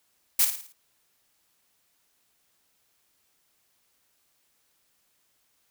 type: noise with echo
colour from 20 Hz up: blue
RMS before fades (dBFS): -20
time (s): 0.39-0.45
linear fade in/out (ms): 5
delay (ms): 55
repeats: 5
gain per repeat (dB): -7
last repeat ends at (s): 0.725
effects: white hiss -70 dBFS RMS until 5.7 s